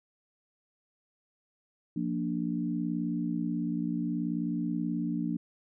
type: chord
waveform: sine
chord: Bb major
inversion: second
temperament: equal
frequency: 174.61 / 233.1 / 293.7 Hz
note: F3 / Bb3 / D4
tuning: 0 / 0 / 0 cents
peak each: -33 dBFS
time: 1.96-5.37 s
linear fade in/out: 5 ms
effects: none